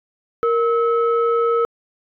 sine tone pair together, 465.9 / 1295 Hz, A#4 / E6, -1 / -31 cents, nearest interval octave + tritone, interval 1770 cents, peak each -15 / -19 dBFS, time 0.43-1.65 s, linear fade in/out 0 ms, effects tanh soft clip ceiling -9 dBFS

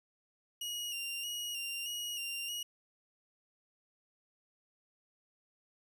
sawtooth tone with vibrato, 2838 Hz, F7, 27 cents sharp, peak -34 dBFS, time 0.61-2.63 s, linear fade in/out 5 ms, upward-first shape square, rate 1.6 Hz, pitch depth 34 cents each way, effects none

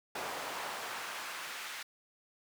brown noise with high-pass filter sweep, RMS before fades -41 dBFS, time 0.15-1.83 s, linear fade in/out 5 ms, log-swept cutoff 670 to 1800 Hz, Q 0.94, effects none

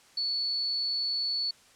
sine tone, 4435 Hz, C#8, in tune, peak -27 dBFS, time 0.17-1.51 s, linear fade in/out 5 ms, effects white hiss -58 dBFS RMS until 1.75 s + low-pass 8000 Hz 12 dB/octave

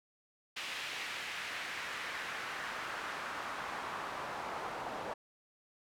pink noise with band-pass filter sweep, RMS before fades -41 dBFS, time 0.56-5.14 s, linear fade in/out 10 ms, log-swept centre 2600 to 810 Hz, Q 1.4, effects none

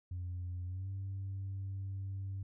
sine tone with pitch glide, 89.5 to 97.04 Hz, F2 to G2, +43 to -17 cents, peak -36 dBFS, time 0.11-2.43 s, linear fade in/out 5 ms, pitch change +140 cents, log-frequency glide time 0.65-0.89 s, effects tanh soft clip ceiling -35 dBFS

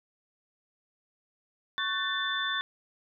sine tone cluster, 1108 / 1509 / 1773 / 3528 Hz, C#6 / F#6 / A6 / A7, -1 / +34 / +13 / +4 cents, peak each -35 / -35 / -33 / -32 dBFS, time 1.78-2.61 s, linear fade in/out 0 ms, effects none

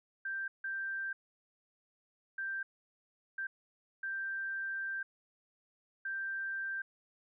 sine tone bursts at uneven times, 1573 Hz, G6, 6 cents sharp, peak -35 dBFS, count 6, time 0.25-0.48 / 0.64-1.13 / 2.38-2.63 / 3.38-3.47 / 4.03-5.03 / 6.05-6.82 s, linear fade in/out 5 ms, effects none

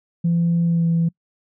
sine tone with pitch glide, 169.5 to 166.68 Hz, E3 to E3, +49 to +19 cents, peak -14 dBFS, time 0.24-1.09 s, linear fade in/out 10 ms, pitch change -30 cents, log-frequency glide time 0.64-0.87 s, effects noise-tail reverb RT60 0.1 s tail -26 dB re dry + tanh soft clip ceiling -12 dBFS

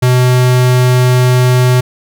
square tone, 125.8 Hz, B2, 32 cents sharp, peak -7 dBFS, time 0.02-1.81 s, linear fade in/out 10 ms, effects none

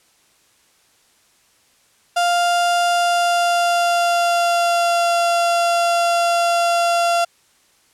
35% pulse tone with pitch glide, 698.5 to 687.7 Hz, F5 to F5, 0 to -27 cents, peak -13 dBFS, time 2.16-7.25 s, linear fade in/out 10 ms, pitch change -27 cents, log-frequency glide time 2.87-5.15 s, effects white hiss -57 dBFS RMS until 7.93 s + low-pass 10000 Hz 12 dB/octave

